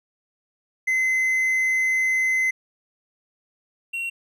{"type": "tone pair in turn", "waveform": "triangle", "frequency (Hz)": [2051, 2738], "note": ["C7", "F7"], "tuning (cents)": [-35, -35], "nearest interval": "perfect fourth", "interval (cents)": 500, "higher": "second", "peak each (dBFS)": [-17, -24], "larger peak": "first", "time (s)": [[0.87, 2.51], [3.93, 4.1]], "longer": "first", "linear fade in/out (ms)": 10, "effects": []}